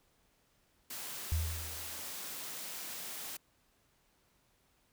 white high-pass noise, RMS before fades -43 dBFS, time 0.9-3.37 s, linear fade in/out 5 ms, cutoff 140 Hz, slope 12 dB/octave
sine tone with exponential decay, 81 Hz, E2, 30 cents flat, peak -27 dBFS, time 1.32-2.11 s, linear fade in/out 0 ms, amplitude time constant 170 ms
effects pink hiss -72 dBFS RMS until 4.92 s

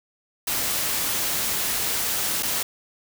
white noise with dropouts, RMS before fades -25 dBFS, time 0.47-2.63 s, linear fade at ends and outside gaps 5 ms, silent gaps 2.426-2.43 s, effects none

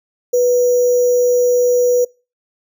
sine tone with sample-and-hold, 491.3 Hz, B4, 9 cents flat, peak -10 dBFS, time 0.33-2.05 s, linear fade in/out 10 ms, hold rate 6300 Hz, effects noise-tail reverb RT60 0.3 s tail -24 dB re dry

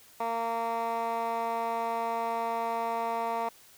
15% pulse tone with band-pass filter, 230 Hz, A#3, 23 cents flat, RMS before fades -31 dBFS, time 0.2-3.49 s, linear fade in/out 5 ms, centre 940 Hz, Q 1.9, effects white hiss -56 dBFS RMS until 3.77 s

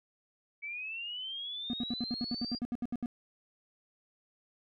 sine linear sweep, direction up, 2263 to 4806 Hz, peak -37 dBFS, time 0.62-2.59 s, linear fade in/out 20 ms
triangle tone bursts, 240.9 Hz, B3, 43 cents flat, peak -29 dBFS, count 14, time 1.7-3.059 s, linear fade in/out 0 ms, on 33 ms, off 69 ms
effects none

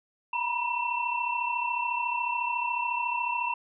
sine tone cluster, 946 / 980 / 2694 Hz, A#5 / B5 / E7, +25 / -14 / +37 cents, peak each -31 dBFS, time 0.33-3.54 s, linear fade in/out 5 ms, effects none

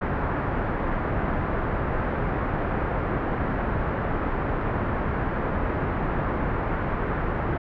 pink low-pass noise, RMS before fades -26 dBFS, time 0.01-7.58 s, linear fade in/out 10 ms, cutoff 1700 Hz, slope 24 dB/octave, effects none

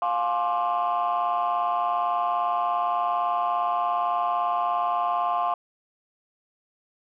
sine chord, D half-diminished seventh, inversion first, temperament just, 704.8 / 845.8 / 1057.2 / 1174.7 Hz, F5 / Ab5 / C6 / D6, +16 / +31 / +18 / 0 cents, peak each -24 / -30 / -25 / -29 dBFS, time 0.02-5.54 s, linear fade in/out 2 ms, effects tanh soft clip ceiling -17 dBFS

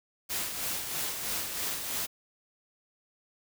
white noise with tremolo, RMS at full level -32 dBFS, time 0.29-2.07 s, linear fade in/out 20 ms, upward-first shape sine, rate 3.1 Hz, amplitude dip 45%, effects none

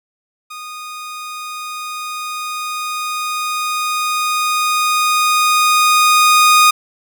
sawtooth tone with level ramp, 1235 Hz, D#6, 13 cents flat, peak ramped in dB -25 to -3 dBFS, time 0.5-6.71 s, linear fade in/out 10 ms, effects none

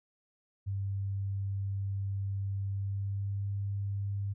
sine tone with pitch glide, 98.4 to 99.83 Hz, G2 to G2, +7 to +32 cents, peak -31 dBFS, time 0.66-4.34 s, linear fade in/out 20 ms, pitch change +25 cents, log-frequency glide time 2.68-3.49 s, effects none

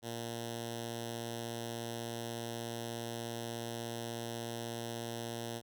5% pulse tone with notch filter, 116.6 Hz, A#2, 1 cent sharp, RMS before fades -41 dBFS, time 0.02-5.62 s, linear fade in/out 50 ms, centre 1200 Hz, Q 0.83, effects none

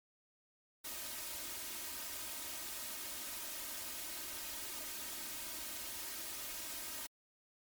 white noise with comb filter, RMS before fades -44 dBFS, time 0.84-7.07 s, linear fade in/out 10 ms, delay 3.2 ms, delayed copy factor +0.75, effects MP3 96 kbps

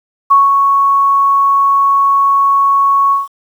sine tone with ADSR envelope, 1108.7 Hz, C#6, in tune, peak -3 dBFS, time 0.3-3.28 s, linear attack 15 ms, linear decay 180 ms, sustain -4 dB, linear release 160 ms, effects 7-bit

